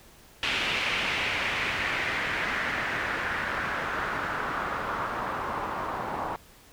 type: noise with low-pass filter sweep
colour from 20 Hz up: white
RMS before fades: -30 dBFS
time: 0.43-6.36 s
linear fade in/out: 0 ms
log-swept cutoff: 2800 to 960 Hz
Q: 2.4
effects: pink hiss -54 dBFS RMS until 6.72 s